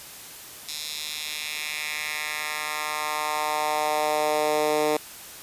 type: tone with high-pass filter sweep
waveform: 10% pulse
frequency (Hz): 151.7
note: D#3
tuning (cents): -44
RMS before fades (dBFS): -27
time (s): 0.68-4.97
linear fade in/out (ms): 5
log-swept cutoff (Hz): 4300 to 400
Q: 1.8
effects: white hiss -42 dBFS RMS until 5.42 s + resampled to 32000 Hz